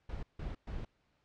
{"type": "noise bursts at uneven times", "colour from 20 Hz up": "brown", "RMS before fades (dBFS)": -40, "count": 3, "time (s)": [[0.09, 0.23], [0.39, 0.55], [0.67, 0.85]], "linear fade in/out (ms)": 5, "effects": ["pink hiss -75 dBFS RMS until 1.24 s", "low-pass 4000 Hz 12 dB/octave"]}